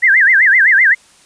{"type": "tone with vibrato", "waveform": "sine", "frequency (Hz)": 1812, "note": "A#6", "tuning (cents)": -50, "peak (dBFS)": -6, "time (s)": [0.02, 0.95], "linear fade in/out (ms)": 20, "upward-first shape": "sine", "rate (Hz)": 7.8, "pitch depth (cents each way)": 260, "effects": ["white hiss -47 dBFS RMS until 1.25 s", "resampled to 22050 Hz"]}